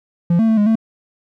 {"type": "tone with pitch steps", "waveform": "triangle", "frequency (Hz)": [171.6, 224.3, 221.8, 207.1, 223.2], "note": ["F3", "A3", "A3", "G#3", "A3"], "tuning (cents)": [-30, 34, 14, -5, 25], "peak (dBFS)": -9, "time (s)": [0.3, 0.755], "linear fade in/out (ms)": 5, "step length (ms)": 91, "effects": []}